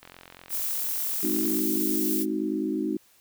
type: click train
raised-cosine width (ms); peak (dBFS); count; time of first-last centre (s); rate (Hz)
0.3; -28; 70; 0.03-1.591; 44.2
type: noise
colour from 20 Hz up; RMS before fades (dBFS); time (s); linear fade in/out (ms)
violet; -29; 0.49-2.26; 50
type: chord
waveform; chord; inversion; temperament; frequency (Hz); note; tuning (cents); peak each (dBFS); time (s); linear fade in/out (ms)
sine; Ab dominant seventh; none; equal with one note detuned; 210.4 / 261.6 / 311.1 / 370; Ab3 / C4 / Eb4 / Gb4; +23 / 0 / 0 / 0; -32 / -32 / -28 / -32; 1.23-2.97; 5
effects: white hiss -60 dBFS RMS until 3.2 s